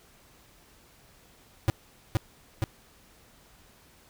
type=tone with echo; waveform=square; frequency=110.4 Hz; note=A2; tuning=6 cents sharp; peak=-20 dBFS; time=1.68-1.7 s; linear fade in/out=0 ms; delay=470 ms; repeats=2; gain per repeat=-2 dB; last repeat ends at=2.64 s; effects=pink hiss -58 dBFS RMS until 4.09 s